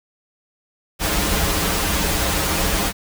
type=noise with comb filter; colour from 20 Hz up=pink; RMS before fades=-20 dBFS; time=0.99-2.93 s; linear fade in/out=50 ms; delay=8.1 ms; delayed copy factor=-0.9; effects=none